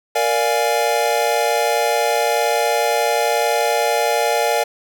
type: chord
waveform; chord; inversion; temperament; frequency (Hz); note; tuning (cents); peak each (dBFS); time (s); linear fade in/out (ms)
square; Bb dominant seventh; none; equal; 466.2 / 587.3 / 698.5 / 830.6; Bb4 / D5 / F5 / Ab5; 0 / 0 / 0 / 0; -22; 0.15-4.64; 10
effects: none